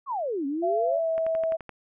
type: exponential two-way sweep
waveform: sine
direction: down then up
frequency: 1174.7 to 269 to 618 Hz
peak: -26 dBFS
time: 0.06-1.01 s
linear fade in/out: 50 ms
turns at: 0.46 s
type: tone with pitch glide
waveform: sine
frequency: 678 to 650 Hz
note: E5 to E5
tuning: +49 to -24 cents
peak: -23 dBFS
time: 0.62-1.57 s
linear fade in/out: 20 ms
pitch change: -73 cents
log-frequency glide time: 0.86-1.09 s
type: click train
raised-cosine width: 0.5 ms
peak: -24 dBFS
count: 7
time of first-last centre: 1.18-1.693 s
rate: 11.7 Hz
effects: none